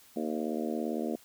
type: harmonic tone with a mistuned harmonic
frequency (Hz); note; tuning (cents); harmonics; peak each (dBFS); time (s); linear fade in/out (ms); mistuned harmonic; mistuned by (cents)
77.78; D#2; 0; 3 / 4 / 5 / 6 / 7 / 8 / 9; -34 / -36 / -38 / -40 / -41 / -42 / -43; 0.16-1.16; 5; 9; -18
effects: white hiss -58 dBFS RMS until 1.24 s